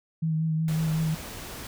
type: tone with vibrato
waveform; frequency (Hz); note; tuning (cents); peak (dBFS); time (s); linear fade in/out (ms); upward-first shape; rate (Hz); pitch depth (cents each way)
sine; 159.3; D#3; +41; -23; 0.22-1.15; 10; sine; 5.4; 23
type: noise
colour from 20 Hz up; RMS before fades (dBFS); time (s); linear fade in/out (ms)
pink; -39; 0.68-1.67; 2
effects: none